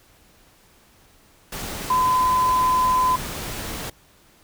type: tone in noise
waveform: sine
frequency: 1015 Hz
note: B5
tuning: 47 cents sharp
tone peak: -16 dBFS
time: 1.9-3.16 s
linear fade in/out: 5 ms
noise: pink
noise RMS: -31 dBFS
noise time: 1.52-3.9 s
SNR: +12 dB
effects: pink hiss -55 dBFS RMS until 4.43 s